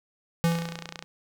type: tone with exponential decay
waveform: square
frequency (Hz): 167.9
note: E3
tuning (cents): +32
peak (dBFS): -19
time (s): 0.44-1.04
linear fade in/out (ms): 0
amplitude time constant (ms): 130
type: click train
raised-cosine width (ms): 0.2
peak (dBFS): -17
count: 16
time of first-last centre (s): 0.52-1.025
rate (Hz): 29.7
effects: none